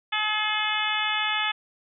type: harmonic tone with a mistuned harmonic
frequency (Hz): 426.5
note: G#4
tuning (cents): +46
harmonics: 2 / 3 / 4 / 5 / 6 / 7 / 8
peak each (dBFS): -31 / -31 / -31 / -31 / -31 / -31 / -31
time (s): 0.12-1.52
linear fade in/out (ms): 10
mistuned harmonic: 8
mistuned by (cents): +24
effects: none